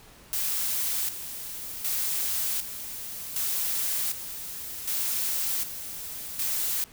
blue noise with tremolo, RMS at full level -28 dBFS, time 0.33-6.84 s, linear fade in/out 0 ms, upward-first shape square, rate 0.66 Hz, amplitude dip 65%, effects pink hiss -52 dBFS RMS until 6.92 s

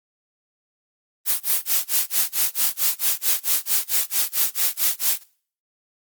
blue noise with tremolo, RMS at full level -18 dBFS, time 1.25-5.24 s, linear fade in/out 50 ms, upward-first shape sine, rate 4.5 Hz, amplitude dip 100%, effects noise-tail reverb RT60 0.5 s tail -24 dB re dry + Opus 32 kbps

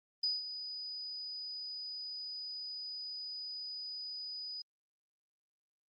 sine tone with ADSR envelope, 4967 Hz, D#8, 4 cents flat, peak -29 dBFS, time 0.23-4.62 s, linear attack 7 ms, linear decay 180 ms, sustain -11 dB, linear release 5 ms, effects Opus 24 kbps

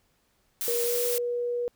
blue noise, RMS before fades -30 dBFS, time 0.61-1.18 s, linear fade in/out 0 ms
sine tone with pitch glide, 475 to 482.7 Hz, A#4 to B4, +33 to -40 cents, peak -26 dBFS, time 0.68-1.68 s, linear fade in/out 0 ms, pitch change +27 cents, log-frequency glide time 0.83-0.95 s
effects pink hiss -69 dBFS RMS until 1.75 s

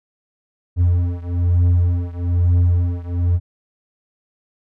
triangle beating tone pair, 87.31 / 88.41 Hz, F2 / F2, 0 / +22 cents, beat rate 1.1 Hz, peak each -14 / -16 dBFS, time 0.76-3.4 s, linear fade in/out 50 ms, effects none

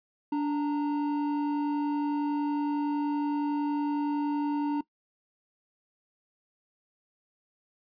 triangle tone pair together, 290.7 / 922.9 Hz, D4 / A#5, -18 / -18 cents, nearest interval octave + minor sixth, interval 2000 cents, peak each -24 / -33 dBFS, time 0.32-4.81 s, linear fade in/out 5 ms, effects noise-tail reverb RT60 0.1 s tail -20 dB re dry + resampled to 11025 Hz

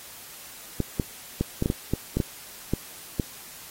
clicks, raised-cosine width 3 ms, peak -10 dBFS, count 11, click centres 0.803 / 0.998 / 1.41 / 1.624 / 1.659 / 1.701 / 1.936 / 2.17 / 2.202 / 2.736 / 3.198 s, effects white hiss -44 dBFS RMS until 3.7 s + AAC 48 kbps

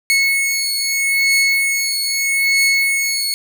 sawtooth beating tone pair, 2195 / 2195.79 Hz, C#7 / C#7, -18 / -17 cents, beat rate 0.79 Hz, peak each -13 / -15 dBFS, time 0.1-3.34 s, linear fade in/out 0 ms, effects none

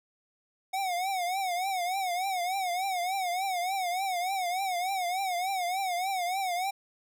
square tone with vibrato, 740 Hz, F#5, in tune, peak -29 dBFS, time 0.73-6.71 s, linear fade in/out 10 ms, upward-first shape triangle, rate 3.4 Hz, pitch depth 130 cents each way, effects none

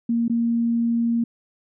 sine tone with dropouts, 233.1 Hz, A#3, in tune, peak -18 dBFS, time 0.09-1.24 s, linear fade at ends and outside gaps 5 ms, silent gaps 0.281-0.297 s, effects none

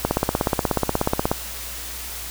click train, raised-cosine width 1 ms, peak -4 dBFS, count 22, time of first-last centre 0.05-1.315 s, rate 16.6 Hz, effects added 60 Hz sine -38 dBFS peak until 2.3 s + white hiss -33 dBFS RMS until 2.3 s

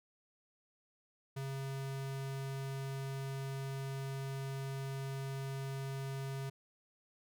square tone, 135.7 Hz, C#3, 36 cents flat, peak -39 dBFS, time 1.36-6.5 s, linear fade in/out 10 ms, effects none

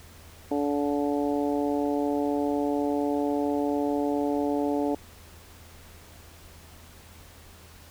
harmonic tone, 144.3 Hz, D3, 30 cents flat, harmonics 2 / 3 / 4 / 5 / 6, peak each -26 / -30 / -32 / -34 / -36 dBFS, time 0.51-4.95 s, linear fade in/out 5 ms, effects added 82 Hz sine -51 dBFS peak until 7.9 s + pink hiss -51 dBFS RMS until 7.9 s

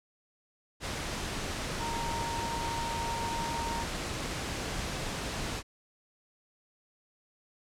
sine tone in noise, 928 Hz, A#5, 8 cents flat, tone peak -34 dBFS, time 1.78-3.86 s, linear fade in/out 50 ms, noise pink, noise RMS -35 dBFS, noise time 0.8-5.63 s, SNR -2 dB, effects low-pass 8000 Hz 12 dB/octave

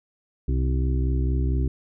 harmonic tone, 64.4 Hz, C2, 27 cents flat, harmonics 1 / 2 / 4 / 5 / 6, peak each -21 / -27 / -33 / -35 / -37 dBFS, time 0.48-1.68 s, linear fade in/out 5 ms, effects none

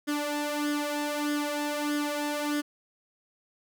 sawtooth tone with flanger, 294.2 Hz, D4, 3 cents sharp, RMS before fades -30 dBFS, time 0.07-2.62 s, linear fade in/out 20 ms, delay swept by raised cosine 0.59 to 2.29 ms, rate 1.6 Hz, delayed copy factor +0.7, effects none

